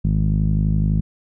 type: tone with low-pass filter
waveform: sawtooth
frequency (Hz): 51.91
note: G#1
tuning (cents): 0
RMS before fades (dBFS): -18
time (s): 0.04-1.01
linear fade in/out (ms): 10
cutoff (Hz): 180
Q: 4.1
effects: none